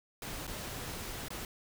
pink noise with dropouts, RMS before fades -41 dBFS, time 0.22-1.45 s, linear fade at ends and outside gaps 2 ms, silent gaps 0.469-0.476 / 1.284-1.304 s, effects none

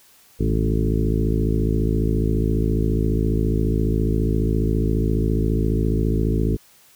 harmonic tone with a mistuned harmonic, 54.6 Hz, A1, 13 cents flat, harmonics 1 / 2 / 3 / 4 / 5 / 6 / 7 / 8, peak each -21 / -24 / -26 / -27 / -28 / -29 / -29 / -30 dBFS, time 0.39-6.57 s, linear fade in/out 20 ms, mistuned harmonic 3, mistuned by -57 cents, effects white hiss -53 dBFS RMS until 6.95 s

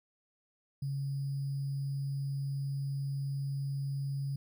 sine tone with sample-and-hold, 138.59 Hz, C#3, in tune, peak -32 dBFS, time 0.82-4.36 s, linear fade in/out 5 ms, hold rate 4900 Hz, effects none

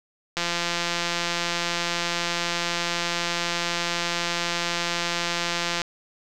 click train, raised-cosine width 0.2 ms, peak -8 dBFS, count 938, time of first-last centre 0.37-5.818 s, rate 172 Hz, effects none

